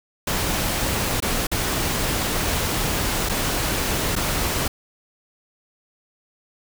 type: noise with dropouts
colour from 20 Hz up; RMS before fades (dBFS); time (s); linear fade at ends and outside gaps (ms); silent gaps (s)
pink; -23; 0.27-4.68; 5; 1.203-1.223 / 1.47-1.515 / 3.29-3.294 / 4.155-4.162
effects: none